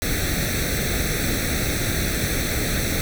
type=noise with comb filter; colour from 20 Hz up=pink; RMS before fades=-23 dBFS; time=0.02-3.01 s; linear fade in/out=0 ms; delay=0.5 ms; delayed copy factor=+0.85; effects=none